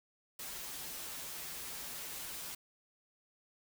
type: noise with comb filter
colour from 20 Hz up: white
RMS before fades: -44 dBFS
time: 0.39-2.55 s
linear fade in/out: 5 ms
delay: 9.7 ms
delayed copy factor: -0.75
effects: none